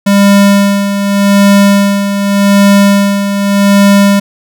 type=tone with tremolo; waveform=square; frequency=200 Hz; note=G3; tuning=35 cents sharp; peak=-3 dBFS; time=0.06-4.2 s; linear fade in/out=10 ms; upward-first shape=sine; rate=0.85 Hz; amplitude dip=60%; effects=none